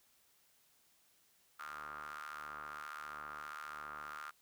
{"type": "ring-modulated tone", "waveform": "sawtooth", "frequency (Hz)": 74.9, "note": "D2", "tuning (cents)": 35, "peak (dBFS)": -38, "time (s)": [1.59, 4.31], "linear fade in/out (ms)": 10, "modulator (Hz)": 1310, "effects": ["white hiss -71 dBFS RMS until 4.41 s"]}